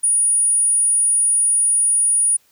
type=tone; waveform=sine; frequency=9620 Hz; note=D9; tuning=41 cents sharp; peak=-13 dBFS; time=0.03-2.37 s; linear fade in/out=10 ms; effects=white hiss -58 dBFS RMS until 2.51 s